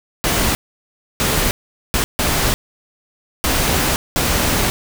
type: noise bursts at uneven times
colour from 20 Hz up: pink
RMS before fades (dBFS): -17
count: 6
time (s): 0.24-0.55 / 1.2-1.51 / 1.94-2.04 / 2.19-2.54 / 3.44-3.96 / 4.16-4.7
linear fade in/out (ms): 0
effects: none